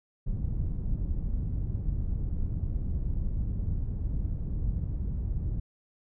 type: low-pass noise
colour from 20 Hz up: pink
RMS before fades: -30 dBFS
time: 0.26-5.6 s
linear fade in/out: 10 ms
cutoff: 120 Hz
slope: 12 dB/octave
effects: none